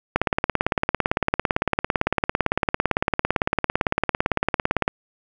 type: click train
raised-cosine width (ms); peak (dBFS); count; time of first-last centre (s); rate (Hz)
0.5; -3; 85; 0.16-4.879; 17.8
effects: none